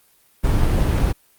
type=noise; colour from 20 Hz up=brown; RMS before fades=-17 dBFS; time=0.43-1.13 s; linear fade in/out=20 ms; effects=white hiss -57 dBFS RMS until 1.38 s + Opus 32 kbps